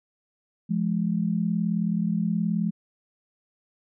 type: tone pair together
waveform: sine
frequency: 172.9 / 211.8 Hz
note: F3 / G#3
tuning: -17 / +34 cents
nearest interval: major third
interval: 351 cents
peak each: -25 dBFS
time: 0.69-2.71 s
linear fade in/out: 20 ms
effects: none